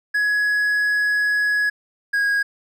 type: tone pair in turn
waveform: triangle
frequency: 1678 / 1643.5 Hz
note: G#6 / G#6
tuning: +17 / -19 cents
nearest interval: unison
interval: 36 cents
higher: first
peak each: -15 dBFS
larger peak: neither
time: 0.14-1.7 / 2.13-2.43 s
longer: first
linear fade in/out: 10 ms
effects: none